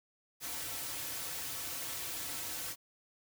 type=noise with comb filter; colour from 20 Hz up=white; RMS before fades=-40 dBFS; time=0.4-2.76 s; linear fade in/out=50 ms; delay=4.9 ms; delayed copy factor=-1; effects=none